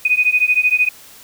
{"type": "beating tone pair", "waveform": "sine", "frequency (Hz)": [2484, 2497], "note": ["D#7", "D#7"], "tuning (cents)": [-3, 6], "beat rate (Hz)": 13, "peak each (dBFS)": -15, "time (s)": [0.05, 0.89], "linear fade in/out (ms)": 5, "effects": ["white hiss -42 dBFS RMS until 1.23 s"]}